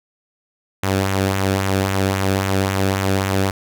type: tone with flanger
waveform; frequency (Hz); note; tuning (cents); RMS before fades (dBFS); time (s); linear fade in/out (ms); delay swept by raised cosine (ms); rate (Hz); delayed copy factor
sawtooth; 96.5; G2; -27; -19; 0.83-3.51; 5; 0.2 to 1.03; 3.7; -0.5
effects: none